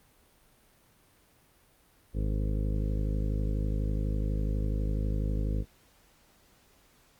harmonic tone, 52.1 Hz, G#1, 6 cents sharp, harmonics 1 / 2 / 3 / 4 / 5 / 6 / 8 / 9 / 10, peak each -28 / -34 / -38 / -40 / -42 / -44 / -46 / -47 / -48 dBFS, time 2.13-5.65 s, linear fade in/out 50 ms, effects pink hiss -63 dBFS RMS until 7.19 s + Opus 32 kbps

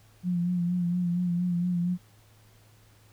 sine tone with vibrato, 176.2 Hz, F3, 16 cents sharp, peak -24 dBFS, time 0.23-1.98 s, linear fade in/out 50 ms, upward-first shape sine, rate 4.3 Hz, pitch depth 38 cents each way, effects added 107 Hz sine -57 dBFS peak until 3.12 s + pink hiss -61 dBFS RMS until 3.12 s

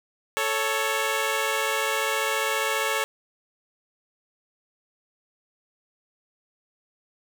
10% pulse tone pair together, 440 / 555.1 Hz, A4 / C#5, 0 / +2 cents, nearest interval major third, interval 402 cents, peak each -18 dBFS, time 0.37-3.04 s, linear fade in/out 0 ms, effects none

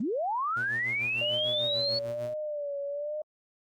sine linear sweep, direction up, 186.9 to 4435 Hz, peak -27 dBFS, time 0-1.99 s, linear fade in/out 5 ms
sawtooth tone with tremolo, 119.2 Hz, A#2, 39 cents sharp, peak -35 dBFS, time 0.56-2.34 s, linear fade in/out 10 ms, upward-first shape sine, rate 6.7 Hz, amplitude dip 70%
sine tone with vibrato, 587.3 Hz, D5, in tune, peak -31 dBFS, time 1.21-3.22 s, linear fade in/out 5 ms, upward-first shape sine, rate 1.1 Hz, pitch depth 72 cents each way
effects Opus 32 kbps

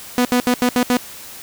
sawtooth tone bursts at uneven times, 246.9 Hz, B3, in tune, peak -9 dBFS, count 6, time 0.18-0.25 / 0.32-0.4 / 0.47-0.54 / 0.62-0.69 / 0.76-0.83 / 0.9-0.97 s, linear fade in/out 0 ms, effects white hiss -36 dBFS RMS until 1.42 s

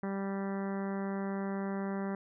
harmonic tone, 196 Hz, G3, in tune, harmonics 1 / 2 / 3 / 4 / 5 / 6 / 7 / 8 / 9 / 10, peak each -34 / -40 / -44 / -46 / -48 / -50 / -51 / -52 / -53 / -54 dBFS, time 0.03-2.15 s, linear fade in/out 2 ms, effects none

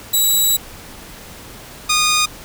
10% pulse tone pair in turn, 3905 / 1230 Hz, B7 / D#6, -20 / -20 cents, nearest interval octave + minor sixth, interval 2000 cents, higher first, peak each -5 dBFS, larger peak neither, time 0.13-0.57 / 1.89-2.26 s, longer first, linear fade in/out 10 ms, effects pink hiss -37 dBFS RMS until 2.44 s

